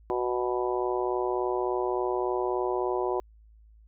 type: harmonic tone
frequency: 123.47 Hz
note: B2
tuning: in tune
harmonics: 3 / 4 / 5 / 6 / 7 / 8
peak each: -28 / -34 / -35 / -35 / -37 / -34 dBFS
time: 0.1-3.2 s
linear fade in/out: 0 ms
effects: added 54 Hz sine -52 dBFS peak until 3.87 s